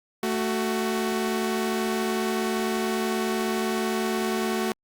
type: tone pair together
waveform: sawtooth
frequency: 221.6 / 372.9 Hz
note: A3 / F#4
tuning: +13 / +14 cents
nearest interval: major sixth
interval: 901 cents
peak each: -23 dBFS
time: 0.23-4.72 s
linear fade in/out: 2 ms
effects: Opus 48 kbps